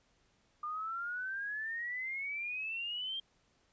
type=exponential sweep; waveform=sine; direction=up; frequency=1199 to 3203 Hz; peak=-36 dBFS; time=0.63-3.2 s; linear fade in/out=5 ms; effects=pink hiss -72 dBFS RMS until 3.72 s + resampled to 16000 Hz